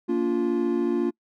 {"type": "chord", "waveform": "triangle", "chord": "Bb major", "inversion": "none", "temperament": "equal with one note detuned", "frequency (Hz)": [233.1, 287.5, 349.2], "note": ["Bb3", "D4", "F4"], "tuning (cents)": [0, -37, 0], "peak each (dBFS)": [-25, -25, -22], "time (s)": [0.08, 1.11], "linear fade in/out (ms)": 20, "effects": ["noise-tail reverb RT60 0.1 s tail -26 dB re dry"]}